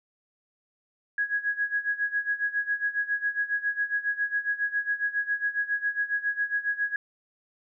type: tone with tremolo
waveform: sine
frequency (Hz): 1661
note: G#6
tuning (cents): 0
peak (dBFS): -22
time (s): 1.18-6.96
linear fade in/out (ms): 2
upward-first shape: sine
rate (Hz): 7.3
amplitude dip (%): 85
effects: none